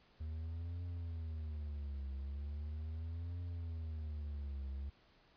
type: tone with vibrato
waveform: triangle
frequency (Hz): 76.9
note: D#2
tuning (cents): -20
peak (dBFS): -38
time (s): 0.2-4.9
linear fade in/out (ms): 10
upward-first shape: triangle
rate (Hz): 0.39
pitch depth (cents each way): 230
effects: pink hiss -68 dBFS RMS until 5.36 s + resampled to 11025 Hz